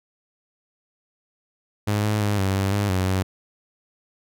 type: tone with pitch steps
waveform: sawtooth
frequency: 103.9 / 105.9 / 103.1 / 96.4 / 97.5 / 102 / 93.2 / 94.4 Hz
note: G#2 / G#2 / G#2 / G2 / G2 / G#2 / F#2 / F#2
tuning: +1 / +34 / -12 / -28 / -9 / -31 / +13 / +35 cents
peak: -16 dBFS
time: 1.87-3.23 s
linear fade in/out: 10 ms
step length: 170 ms
effects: none